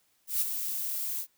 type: noise with ADSR envelope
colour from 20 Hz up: violet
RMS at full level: -26 dBFS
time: 0.27-1.27 s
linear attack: 140 ms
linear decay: 25 ms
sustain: -7 dB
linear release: 77 ms
effects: white hiss -70 dBFS RMS until 1.37 s